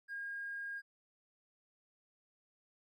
triangle tone, 1623 Hz, G#6, 40 cents flat, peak -36 dBFS, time 0.08-0.82 s, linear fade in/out 50 ms, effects tanh soft clip ceiling -38 dBFS

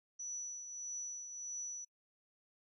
sine tone with tremolo, 5920 Hz, F#8, in tune, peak -39 dBFS, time 0.19-1.85 s, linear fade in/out 10 ms, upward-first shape triangle, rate 1.6 Hz, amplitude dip 55%, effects noise-tail reverb RT60 0.1 s tail -26 dB re dry

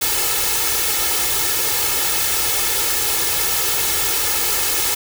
white noise with comb filter, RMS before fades -19 dBFS, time 0.01-4.95 s, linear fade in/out 10 ms, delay 2.3 ms, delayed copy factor +0.8, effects none

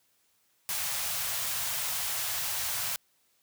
white band-stop noise, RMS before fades -32 dBFS, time 0.69-2.96 s, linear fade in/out 0 ms, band 150 to 600 Hz, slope 24 dB/octave, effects white hiss -70 dBFS RMS until 3.42 s + high-pass 60 Hz 12 dB/octave

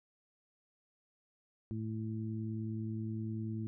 harmonic tone, 110.1 Hz, A2, 2 cents sharp, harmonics 1 / 2 / 3, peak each -38 / -40 / -45 dBFS, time 1.71-3.67 s, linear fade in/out 0 ms, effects none

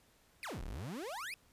35% pulse exponential two-way sweep, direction down then up, 2637 to 30.79 to 2637 Hz, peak -39 dBFS, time 0.43-1.34 s, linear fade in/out 0 ms, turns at 0.63 s, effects pink hiss -68 dBFS RMS until 1.52 s + resampled to 32000 Hz

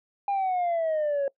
sine exponential sweep, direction down, 810 to 548 Hz, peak -21 dBFS, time 0.28-1.28 s, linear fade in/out 2 ms, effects noise-tail reverb RT60 0.1 s tail -23 dB re dry + tanh soft clip ceiling -22 dBFS

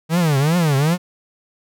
45% pulse tone with vibrato, 154.9 Hz, D#3, 7 cents flat, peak -14 dBFS, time 0.09-0.98 s, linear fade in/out 50 ms, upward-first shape triangle, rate 2.6 Hz, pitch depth 280 cents each way, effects none

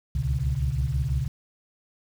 sine tone cluster, 65.8 / 71.8 / 122.3 / 140.9 Hz, C2 / D2 / B2 / C#3, +10 / -39 / -16 / +29 cents, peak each -28 dBFS, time 0.15-1.28 s, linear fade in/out 5 ms, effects tanh soft clip ceiling -13 dBFS + 8-bit

